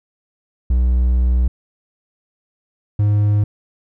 triangle tone pair in turn, 61.74 / 103.83 Hz, B1 / G#2, 0 / 0 cents, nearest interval major sixth, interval 900 cents, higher second, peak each -10 dBFS, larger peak neither, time 0.7-1.48 / 2.99-3.44 s, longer first, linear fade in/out 5 ms, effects none

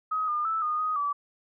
sine tone with pitch steps, 1265 / 1210 / 1315 / 1227 / 1250 / 1152 Hz, D#6 / D#6 / E6 / D#6 / D#6 / D6, +28 / -49 / -5 / -25 / +8 / -34 cents, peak -25 dBFS, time 0.11-1.13 s, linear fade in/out 10 ms, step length 170 ms, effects none

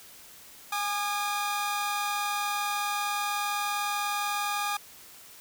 sawtooth tone pair together, 823.3 / 1215 Hz, G#5 / D#6, -15 / -42 cents, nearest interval perfect fifth, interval 673 cents, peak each -27 dBFS, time 0.72-4.77 s, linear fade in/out 5 ms, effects white hiss -50 dBFS RMS until 5.4 s

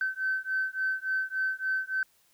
sine beating tone pair, 1534 / 1537.5 Hz, G6 / G6, -38 / -34 cents, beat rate 3.5 Hz, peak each -30 dBFS, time 0.01-2.03 s, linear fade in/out 2 ms, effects tanh soft clip ceiling -20 dBFS + white hiss -66 dBFS RMS until 2.33 s

